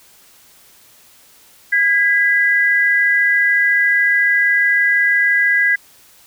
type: tone pair together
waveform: sine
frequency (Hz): 1639.8 / 1986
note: G#6 / B6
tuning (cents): -22 / +9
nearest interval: minor third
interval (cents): 331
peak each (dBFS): -14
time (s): 1.72-5.76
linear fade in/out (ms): 10
effects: white hiss -48 dBFS RMS until 6.26 s